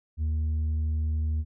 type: tone with tanh clipping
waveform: sine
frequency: 77.78 Hz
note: D#2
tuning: in tune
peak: -25 dBFS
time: 0.17-1.45 s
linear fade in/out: 50 ms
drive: 3 dB
effects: none